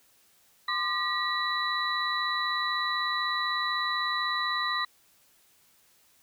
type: tone cluster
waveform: sine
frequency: 1040 / 1196 / 1922 / 3956 Hz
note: C6 / D6 / B6 / B7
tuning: -11 / +31 / -48 / +2 cents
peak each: -35 / -31 / -31 / -32 dBFS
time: 0.68-4.85 s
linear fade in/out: 5 ms
effects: white hiss -63 dBFS RMS until 6.22 s